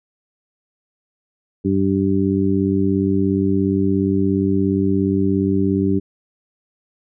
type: harmonic tone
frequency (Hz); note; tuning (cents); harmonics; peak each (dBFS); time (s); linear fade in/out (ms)
97.1; G2; -16; 1 / 2 / 3 / 4; -23 / -19 / -19 / -22; 1.64-6; 20
effects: none